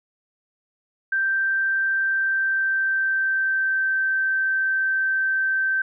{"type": "tone with pitch glide", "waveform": "sine", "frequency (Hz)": [1568, 1553.6], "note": ["G6", "G6"], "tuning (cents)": [0, -16], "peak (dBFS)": -19, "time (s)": [1.12, 5.82], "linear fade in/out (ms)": 5, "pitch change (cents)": -16, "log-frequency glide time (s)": [2.03, 3.87], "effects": []}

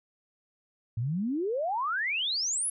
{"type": "exponential sweep", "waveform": "sine", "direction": "up", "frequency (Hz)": [106.3, 11175], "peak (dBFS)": -27, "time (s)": [0.97, 2.7], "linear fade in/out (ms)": 5, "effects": []}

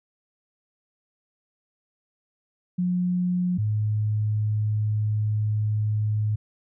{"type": "tone pair in turn", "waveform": "sine", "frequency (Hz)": [179.6, 106.6], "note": ["F3", "G#2"], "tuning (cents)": [49, 46], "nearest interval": "major sixth", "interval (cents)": 903, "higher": "first", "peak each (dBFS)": -21, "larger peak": "neither", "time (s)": [[2.78, 3.58], [3.58, 6.36]], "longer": "second", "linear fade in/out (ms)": 10, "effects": []}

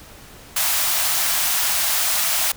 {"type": "high-pass noise", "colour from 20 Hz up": "white", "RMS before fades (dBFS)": -20, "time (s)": [0.56, 2.52], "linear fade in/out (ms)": 5, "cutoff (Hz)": 600, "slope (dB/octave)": 96, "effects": ["pink hiss -43 dBFS RMS until 2.56 s"]}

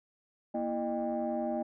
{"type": "tone cluster", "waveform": "sine", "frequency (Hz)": [237.4, 330.7, 611, 796], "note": ["A#3", "E4", "D#5", "G5"], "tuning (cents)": [32, 6, -32, 26], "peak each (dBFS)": [-34, -37, -33, -37], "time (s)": [0.54, 1.63], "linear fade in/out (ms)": 10, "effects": ["tanh soft clip ceiling -23 dBFS"]}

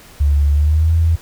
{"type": "tone with pitch glide", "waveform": "sine", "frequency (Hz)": [72, 82.23], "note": ["D2", "E2"], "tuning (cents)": [-34, -4], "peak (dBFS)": -10, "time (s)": [0.2, 1.16], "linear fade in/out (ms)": 10, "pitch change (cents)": 230, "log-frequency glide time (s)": [0.52, 0.93], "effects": ["pink hiss -42 dBFS RMS until 1.21 s"]}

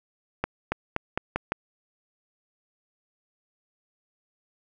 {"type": "accelerating click train", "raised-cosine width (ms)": 0.5, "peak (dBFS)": -10, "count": 6, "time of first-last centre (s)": [0.44, 1.52], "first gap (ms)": 280, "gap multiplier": 0.87, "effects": []}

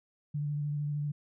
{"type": "tone with vibrato", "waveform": "sine", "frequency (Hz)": 146.83, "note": "D3", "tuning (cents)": 0, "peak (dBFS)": -30, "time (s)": [0.34, 1.12], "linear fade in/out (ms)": 10, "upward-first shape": "sine", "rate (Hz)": 13, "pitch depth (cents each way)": 20, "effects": []}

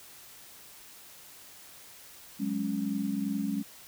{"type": "chord", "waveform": "sine", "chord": "F# suspended second", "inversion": "none", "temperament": "equal", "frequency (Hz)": [185, 207.7, 277.2], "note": ["F#3", "G#3", "C#4"], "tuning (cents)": [0, 0, 0], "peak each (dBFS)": [-36, -31, -33], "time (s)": [2.39, 3.63], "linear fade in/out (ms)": 20, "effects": ["white hiss -51 dBFS RMS until 3.87 s"]}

